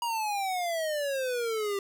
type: exponential sweep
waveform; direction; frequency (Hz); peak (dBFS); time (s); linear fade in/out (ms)
square; down; 959 to 392; -29; 0.02-1.79; 2
effects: none